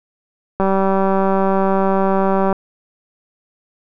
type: click train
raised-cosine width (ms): 1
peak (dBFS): -4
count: 373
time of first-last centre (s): 0.6-2.527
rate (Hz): 193
effects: none